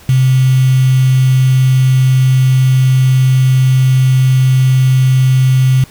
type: tone with quantisation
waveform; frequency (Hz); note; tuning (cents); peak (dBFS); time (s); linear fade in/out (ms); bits
sine; 130.3; C3; -7; -6; 0.09-5.84; 2; 4
effects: pink hiss -40 dBFS RMS until 5.9 s